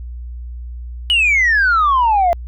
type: exponential sweep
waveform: sine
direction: down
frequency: 2982 to 670 Hz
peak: -9 dBFS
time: 1.1-2.33 s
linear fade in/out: 0 ms
effects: tanh soft clip ceiling -8 dBFS + added 60 Hz sine -26 dBFS peak until 2.47 s